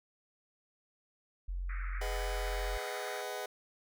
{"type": "tone", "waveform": "sine", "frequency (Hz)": 44.89, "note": "F1", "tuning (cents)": 48, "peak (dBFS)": -34, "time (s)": [1.48, 2.78], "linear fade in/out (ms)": 10}
{"type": "band-pass noise", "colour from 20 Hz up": "pink", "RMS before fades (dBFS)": -47, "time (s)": [1.69, 3.22], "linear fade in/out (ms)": 5, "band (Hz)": [1200, 2300], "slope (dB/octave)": 96}
{"type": "chord", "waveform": "sawtooth", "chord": "G# minor seventh", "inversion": "none", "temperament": "just", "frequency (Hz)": [415.3, 498.4, 623, 747.5], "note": ["G#4", "B4", "D#5", "F#5"], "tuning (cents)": [0, 16, 2, 17], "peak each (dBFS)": -39, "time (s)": [2.01, 3.46], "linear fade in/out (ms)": 5}
{"effects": []}